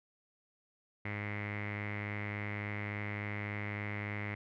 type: tone with low-pass filter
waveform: sawtooth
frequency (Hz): 103.5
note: G#2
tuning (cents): -5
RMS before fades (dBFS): -39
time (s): 1.05-4.35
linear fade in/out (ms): 5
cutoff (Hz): 2100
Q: 9.7
effects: none